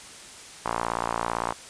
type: tone with band-pass filter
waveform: sawtooth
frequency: 57.8 Hz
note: A#1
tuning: 14 cents flat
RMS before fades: -29 dBFS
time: 0.65-1.53 s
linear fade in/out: 10 ms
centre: 1000 Hz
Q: 2.7
effects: white hiss -44 dBFS RMS until 1.69 s + resampled to 22050 Hz